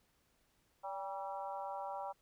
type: harmonic tone with a mistuned harmonic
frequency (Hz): 192.5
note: G3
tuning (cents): -31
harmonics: 3 / 4 / 5 / 6 / 7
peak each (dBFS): -46 / -43 / -45 / -52 / -53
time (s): 0.83-2.13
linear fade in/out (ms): 20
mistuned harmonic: 4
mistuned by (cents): +54
effects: pink hiss -75 dBFS RMS until 2.21 s